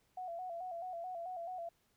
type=tone with vibrato; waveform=sine; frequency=707 Hz; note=F5; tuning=21 cents sharp; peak=-40 dBFS; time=0.17-1.69 s; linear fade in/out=5 ms; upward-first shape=square; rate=4.6 Hz; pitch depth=72 cents each way; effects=pink hiss -75 dBFS RMS until 1.96 s